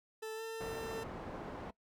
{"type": "tone with pitch glide", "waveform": "40% pulse", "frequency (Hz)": [439.8, 449], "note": ["A4", "A4"], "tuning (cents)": [-1, 35], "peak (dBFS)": -39, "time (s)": [0.22, 1.04], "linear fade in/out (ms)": 10, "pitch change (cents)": 36, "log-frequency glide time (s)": [0.35, 0.42]}
{"type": "low-pass noise", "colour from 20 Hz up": "white", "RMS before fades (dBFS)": -45, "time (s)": [0.6, 1.71], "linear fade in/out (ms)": 10, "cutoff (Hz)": 730, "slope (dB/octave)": 12}
{"effects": ["noise-tail reverb RT60 0.1 s tail -21 dB re dry"]}